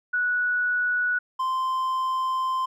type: tone pair in turn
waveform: sine / triangle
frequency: 1471 / 1040.2 Hz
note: F#6 / C6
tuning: -11 / -10 cents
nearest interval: tritone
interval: 599 cents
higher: first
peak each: -21 dBFS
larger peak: neither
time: 0.13-1.19 / 1.39-2.66 s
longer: second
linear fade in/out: 10 ms
effects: none